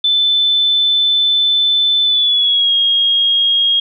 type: tone with pitch glide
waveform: sine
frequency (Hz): 3520 to 3265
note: A7 to G#7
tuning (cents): 0 to -30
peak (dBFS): -10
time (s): 0.04-3.8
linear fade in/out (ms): 5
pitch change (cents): -130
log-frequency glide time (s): 2.04-2.74
effects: none